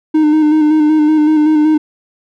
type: tone with vibrato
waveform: triangle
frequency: 306.4 Hz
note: D#4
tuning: 27 cents flat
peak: -5 dBFS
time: 0.14-1.78 s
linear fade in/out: 10 ms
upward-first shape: square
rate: 5.3 Hz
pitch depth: 27 cents each way
effects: none